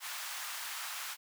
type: high-pass noise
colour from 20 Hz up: pink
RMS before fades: -41 dBFS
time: 0-1.17 s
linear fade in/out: 50 ms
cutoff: 960 Hz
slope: 24 dB/octave
effects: none